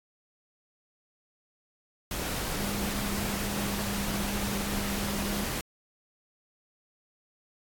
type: tone in noise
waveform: sine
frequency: 201.4 Hz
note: G3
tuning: 47 cents sharp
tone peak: -33 dBFS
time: 2.57-5.44 s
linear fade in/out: 2 ms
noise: pink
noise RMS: -33 dBFS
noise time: 2.11-5.61 s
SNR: -3 dB
effects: AAC 64 kbps